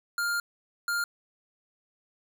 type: tone bursts at uneven times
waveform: square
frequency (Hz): 1404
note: F6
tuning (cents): +9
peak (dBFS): -27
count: 2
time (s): 0.18-0.4 / 0.88-1.04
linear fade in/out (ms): 2
effects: none